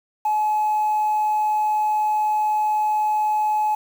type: tone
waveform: sine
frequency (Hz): 852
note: G#5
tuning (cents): +44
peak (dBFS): -16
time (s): 0.25-3.75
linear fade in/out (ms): 5
effects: tanh soft clip ceiling -15 dBFS + 7-bit